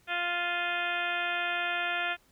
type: harmonic tone with a mistuned harmonic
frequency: 349.2 Hz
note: F4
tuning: in tune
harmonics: 1 / 2 / 3 / 4 / 5 / 6 / 7 / 8 / 9 / 10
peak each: -45 / -35 / -45 / -34 / -35 / -40 / -35 / -43 / -41 / -44 dBFS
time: 0.07-2.17 s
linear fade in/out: 50 ms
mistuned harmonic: 7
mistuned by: +31 cents
effects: pink hiss -65 dBFS RMS until 2.31 s